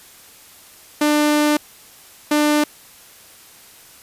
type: tone bursts at uneven times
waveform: sawtooth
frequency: 298.2 Hz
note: D4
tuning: 27 cents sharp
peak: -10 dBFS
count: 2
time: 1.01-1.57 / 2.31-2.64 s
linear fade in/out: 5 ms
effects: white hiss -45 dBFS RMS until 4.02 s + resampled to 32000 Hz